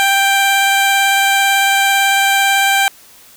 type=tone with vibrato; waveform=15% pulse; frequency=787 Hz; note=G5; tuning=7 cents sharp; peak=-4 dBFS; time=0-2.88 s; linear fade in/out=0 ms; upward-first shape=square; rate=18 Hz; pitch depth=8 cents each way; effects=white hiss -43 dBFS RMS until 3.36 s